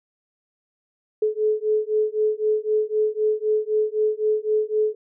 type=beating tone pair; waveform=sine; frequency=427.3 / 431.2 Hz; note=G#4 / A4; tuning=+49 / -35 cents; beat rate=3.9 Hz; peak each=-22 dBFS; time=1.22-4.95 s; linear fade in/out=5 ms; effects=none